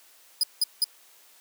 sawtooth tone bursts, 4978 Hz, D#8, in tune, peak -17 dBFS, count 3, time 0.41-0.842 s, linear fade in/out 2 ms, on 24 ms, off 180 ms, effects white hiss -56 dBFS RMS until 1.4 s + high-pass 400 Hz 12 dB/octave

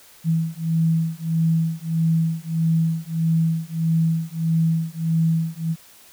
sine beating tone pair, 162.3 / 163.9 Hz, E3 / E3, -27 / -10 cents, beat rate 1.6 Hz, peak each -21 dBFS, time 0.24-5.76 s, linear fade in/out 50 ms, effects white hiss -49 dBFS RMS until 6.12 s

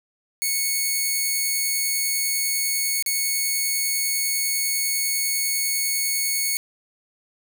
5% pulse tone with dropouts, 2210 Hz, C#7, 6 cents flat, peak -11 dBFS, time 0.42-6.57 s, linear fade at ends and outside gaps 0 ms, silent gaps 3.025-3.062 s, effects none

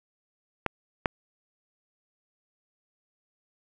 clicks, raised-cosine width 0.5 ms, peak -10 / -8 dBFS, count 2, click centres 0.663 / 1.058 s, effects none

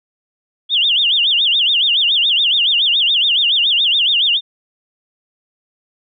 sine tone with vibrato, 3203 Hz, G7, 37 cents sharp, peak -11 dBFS, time 0.69-4.41 s, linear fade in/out 50 ms, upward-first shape sine, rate 7.1 Hz, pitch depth 250 cents each way, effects none

